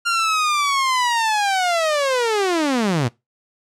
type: linear sweep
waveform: sawtooth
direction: down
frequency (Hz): 1402 to 109.1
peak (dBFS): -13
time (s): 0.05-3.09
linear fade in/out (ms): 20
effects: noise-tail reverb RT60 0.2 s tail -22 dB re dry + low-pass 8000 Hz 12 dB/octave